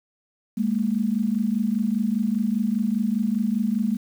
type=tone pair together; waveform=sine; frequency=204.5 / 229.5 Hz; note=G#3 / A#3; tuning=-26 / -27 cents; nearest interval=major second; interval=199 cents; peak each=-23 dBFS; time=0.57-3.97 s; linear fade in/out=10 ms; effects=8-bit